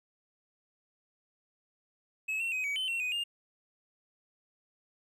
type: tone with pitch steps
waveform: triangle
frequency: 2577 / 2716 / 2521 / 2267 / 3056 / 2721 / 2495 / 2815 Hz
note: E7 / F7 / D#7 / C#7 / G7 / F7 / D#7 / F7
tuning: -40 / -49 / +22 / +38 / -45 / -46 / +4 / +13 cents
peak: -29 dBFS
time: 2.28-3.24 s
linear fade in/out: 10 ms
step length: 120 ms
effects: none